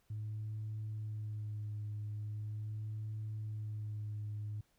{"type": "tone with vibrato", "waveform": "sine", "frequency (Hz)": 106.6, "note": "G#2", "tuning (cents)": 46, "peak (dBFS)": -37, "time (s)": [0.1, 4.61], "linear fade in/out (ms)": 5, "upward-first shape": "sine", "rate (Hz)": 0.41, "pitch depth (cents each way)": 23, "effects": ["tanh soft clip ceiling -35 dBFS", "pink hiss -75 dBFS RMS until 4.78 s"]}